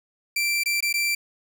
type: tone with dropouts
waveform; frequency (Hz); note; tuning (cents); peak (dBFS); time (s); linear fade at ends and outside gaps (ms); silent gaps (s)
sawtooth; 2349; D7; 0; -18; 0.36-1.15; 5; 0.636-0.658 / 0.806-0.825 / 0.928-0.939
effects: none